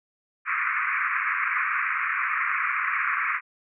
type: band-pass noise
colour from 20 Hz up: pink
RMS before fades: -26 dBFS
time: 0.45-3.41 s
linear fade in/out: 50 ms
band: 1100 to 2400 Hz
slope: 96 dB/octave
effects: none